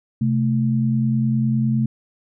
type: tone pair together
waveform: sine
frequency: 130.06 / 220 Hz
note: C3 / A3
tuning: -10 / 0 cents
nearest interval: major sixth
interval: 910 cents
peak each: -19 dBFS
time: 0.21-1.86 s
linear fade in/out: 5 ms
effects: none